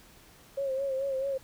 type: tone with vibrato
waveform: sine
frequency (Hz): 540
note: C#5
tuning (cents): -45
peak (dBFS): -28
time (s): 0.57-1.38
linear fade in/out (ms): 10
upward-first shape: sine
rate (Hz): 4.6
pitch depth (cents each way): 52
effects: pink hiss -56 dBFS RMS until 1.43 s